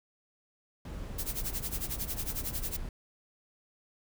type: noise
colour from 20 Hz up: brown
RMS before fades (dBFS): -39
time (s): 0.85-2.89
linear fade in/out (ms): 2
type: noise with tremolo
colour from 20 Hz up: blue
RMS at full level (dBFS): -34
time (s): 1.18-2.77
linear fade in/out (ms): 10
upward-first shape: sine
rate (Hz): 11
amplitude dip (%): 90
effects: none